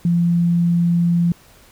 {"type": "tone", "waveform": "sine", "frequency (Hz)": 171.7, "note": "F3", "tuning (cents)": -29, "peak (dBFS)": -13, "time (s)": [0.05, 1.32], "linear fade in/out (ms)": 2, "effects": ["pink hiss -49 dBFS RMS until 1.71 s"]}